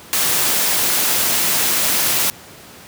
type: noise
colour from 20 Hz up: white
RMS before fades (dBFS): -17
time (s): 0.13-2.3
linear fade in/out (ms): 0
effects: pink hiss -40 dBFS RMS until 2.87 s + high-pass 100 Hz 12 dB/octave